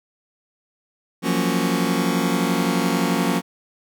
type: chord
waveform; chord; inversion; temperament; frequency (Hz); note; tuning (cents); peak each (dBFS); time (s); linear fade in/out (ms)
sawtooth; Gb major seventh; third; just; 173.43 / 185 / 231.2 / 277.5; F3 / Gb3 / Bb3 / Db4; -12 / 0 / -14 / +2; -20; 1.22-3.42; 50
effects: none